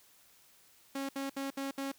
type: tone bursts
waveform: sawtooth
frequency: 273.7 Hz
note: C#4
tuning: 22 cents flat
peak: -31 dBFS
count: 5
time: 0.95-1.918 s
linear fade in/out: 5 ms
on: 140 ms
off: 67 ms
effects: white hiss -63 dBFS RMS until 1.98 s